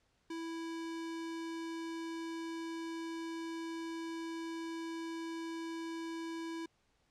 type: tone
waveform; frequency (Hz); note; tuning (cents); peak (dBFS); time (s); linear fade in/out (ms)
square; 329.6; E4; 0; -40; 0.3-6.66; 5
effects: pink hiss -75 dBFS RMS until 7.1 s + low-pass 7000 Hz 12 dB/octave